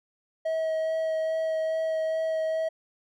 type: tone with vibrato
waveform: triangle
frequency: 640 Hz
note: D#5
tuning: 49 cents sharp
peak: -23 dBFS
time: 0.45-2.69 s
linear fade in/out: 10 ms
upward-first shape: sine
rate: 2.4 Hz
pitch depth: 10 cents each way
effects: none